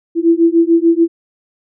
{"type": "beating tone pair", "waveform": "sine", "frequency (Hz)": [330.7, 337.5], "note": ["E4", "E4"], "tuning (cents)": [6, 41], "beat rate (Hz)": 6.8, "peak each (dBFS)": -11, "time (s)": [0.15, 1.08], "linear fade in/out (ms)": 50, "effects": []}